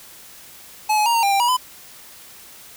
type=tone with pitch steps; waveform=square; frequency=856 / 846 / 937 / 922 / 798 / 790 / 962 / 1009 Hz; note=A5 / G#5 / A#5 / A#5 / G5 / G5 / B5 / B5; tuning=-48 / +32 / +9 / -19 / +31 / +13 / -46 / +37 cents; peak=-16 dBFS; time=0.89-1.57 s; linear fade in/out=10 ms; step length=85 ms; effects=white hiss -43 dBFS RMS until 2.76 s